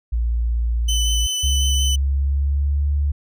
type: tone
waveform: sine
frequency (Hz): 58.1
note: A#1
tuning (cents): -5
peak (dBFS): -17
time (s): 0.12-1.27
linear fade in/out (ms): 10
type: tone with vibrato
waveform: 25% pulse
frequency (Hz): 3015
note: F#7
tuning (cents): +32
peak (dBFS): -17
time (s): 0.88-1.96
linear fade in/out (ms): 10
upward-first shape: triangle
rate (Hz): 5.5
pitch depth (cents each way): 17
type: tone with pitch glide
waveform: sine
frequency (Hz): 68.6 to 72.01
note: C#2 to D2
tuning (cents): -17 to -33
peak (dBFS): -16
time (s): 1.43-3.12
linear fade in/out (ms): 10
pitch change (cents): +84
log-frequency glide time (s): 2.07-2.88
effects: none